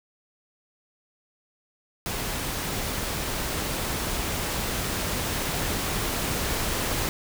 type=noise with level ramp; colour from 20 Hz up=pink; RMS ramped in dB=-30 to -27 dBFS; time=2.06-7.09 s; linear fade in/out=0 ms; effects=none